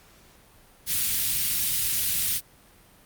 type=band-stop noise; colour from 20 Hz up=white; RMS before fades=-25 dBFS; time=0.86-2.41 s; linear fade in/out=50 ms; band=160 to 2700 Hz; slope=12 dB/octave; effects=pink hiss -55 dBFS RMS until 3.05 s + Opus 48 kbps